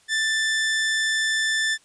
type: tone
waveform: sawtooth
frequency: 1767 Hz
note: A6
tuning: 7 cents sharp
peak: -17 dBFS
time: 0.08-1.78 s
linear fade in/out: 50 ms
effects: white hiss -58 dBFS RMS until 1.84 s + resampled to 22050 Hz